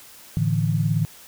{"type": "chord", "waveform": "sine", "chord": "A suspended fourth", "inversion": "none", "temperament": "just", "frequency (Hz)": [110, 146.67, 165], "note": ["A2", "D3", "E3"], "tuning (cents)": [0, -2, 2], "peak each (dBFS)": -23, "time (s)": [0.37, 1.05], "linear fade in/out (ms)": 0, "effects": ["white hiss -46 dBFS RMS until 1.27 s"]}